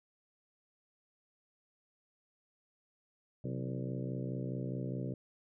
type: harmonic tone with a mistuned harmonic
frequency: 64.8 Hz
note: C2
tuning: 16 cents flat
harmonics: 2 / 3 / 4 / 5 / 6 / 7 / 8 / 9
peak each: -38 / -42 / -44 / -46 / -48 / -49 / -50 / -51 dBFS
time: 3.44-5.14 s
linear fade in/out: 5 ms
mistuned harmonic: 3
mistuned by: -92 cents
effects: none